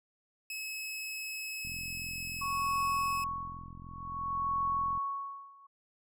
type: tone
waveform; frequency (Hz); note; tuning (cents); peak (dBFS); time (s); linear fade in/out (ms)
sawtooth; 2578; E7; -39; -34; 0.5-3.24; 2
type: click train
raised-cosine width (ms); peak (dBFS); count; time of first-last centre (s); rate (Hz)
5; -36; 145; 1.65-4.976; 43.3
type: tone with tremolo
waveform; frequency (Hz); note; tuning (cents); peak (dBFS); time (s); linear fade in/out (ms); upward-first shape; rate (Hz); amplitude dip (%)
sine; 1108.7; C#6; 0; -28; 2.41-5.67; 10; sine; 0.55; 95
effects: none